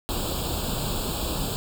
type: noise with comb filter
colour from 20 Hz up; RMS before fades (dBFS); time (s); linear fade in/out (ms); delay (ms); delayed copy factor
pink; -28; 0.09-1.56; 0; 0.25; +0.95
effects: none